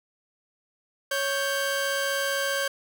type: tone pair together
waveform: sawtooth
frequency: 554.4 / 1568 Hz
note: C#5 / G6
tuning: 0 / 0 cents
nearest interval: octave + tritone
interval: 1800 cents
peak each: -24 dBFS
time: 1.11-2.68 s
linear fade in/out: 5 ms
effects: none